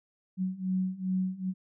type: beating tone pair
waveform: sine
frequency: 185 / 187.5 Hz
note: F#3 / F#3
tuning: 0 / +23 cents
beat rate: 2.5 Hz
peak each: -32 / -30 dBFS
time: 0.37-1.54 s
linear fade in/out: 50 ms
effects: none